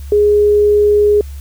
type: tone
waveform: sine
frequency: 415.3 Hz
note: G#4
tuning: in tune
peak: -7 dBFS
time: 0.12-1.21 s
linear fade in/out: 2 ms
effects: added 70 Hz sine -25 dBFS peak until 1.4 s + white hiss -44 dBFS RMS until 1.4 s